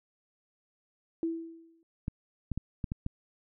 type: tone with exponential decay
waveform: sine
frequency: 329.6 Hz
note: E4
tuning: in tune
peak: -26 dBFS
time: 1.23-1.83 s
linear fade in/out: 1 ms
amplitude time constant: 130 ms
type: clicks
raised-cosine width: 5 ms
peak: -20 dBFS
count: 6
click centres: 2.081 / 2.517 / 2.576 / 2.842 / 2.919 / 3.064 s
effects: none